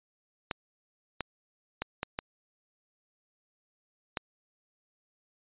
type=clicks; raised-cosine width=0.3 ms; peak=-15 dBFS; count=6; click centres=0.512 / 1.207 / 1.82 / 2.031 / 2.189 / 4.172 s; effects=resampled to 8000 Hz